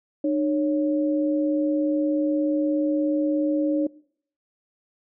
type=tone pair together; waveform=sine; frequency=302.8 / 554.4 Hz; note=D#4 / C#5; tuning=-47 / 0 cents; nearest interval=minor seventh; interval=1047 cents; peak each=-21 / -26 dBFS; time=0.24-3.87 s; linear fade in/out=5 ms; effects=noise-tail reverb RT60 0.6 s tail -22 dB re dry